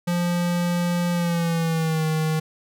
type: tone with pitch glide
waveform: square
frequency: 174.61 to 157.37 Hz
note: F3 to D#3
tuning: 0 to +20 cents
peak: -21 dBFS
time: 0.07-2.4 s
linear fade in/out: 10 ms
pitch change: -180 cents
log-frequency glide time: 1.12-2.05 s
effects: none